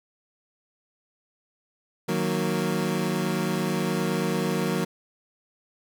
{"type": "chord", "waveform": "25% pulse", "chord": "D# minor", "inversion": "none", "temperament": "equal", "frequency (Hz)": [155.56, 185, 233.1], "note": ["D#3", "F#3", "A#3"], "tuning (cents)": [0, 0, 0], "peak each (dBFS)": [-26, -23, -26], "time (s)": [2.08, 4.85], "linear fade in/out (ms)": 10, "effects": []}